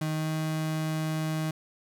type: tone with pitch glide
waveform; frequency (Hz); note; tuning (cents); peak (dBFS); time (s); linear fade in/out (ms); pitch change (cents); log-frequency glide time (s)
35% pulse; 155.9 to 157.26; D#3 to D#3; +4 to +19; -26; 0.01-1.51; 5; +15; 0.12-0.29
effects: none